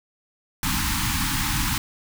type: band-stop noise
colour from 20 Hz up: pink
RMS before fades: -24 dBFS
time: 0.63-1.78 s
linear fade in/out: 2 ms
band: 310 to 820 Hz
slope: 96 dB/octave
effects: none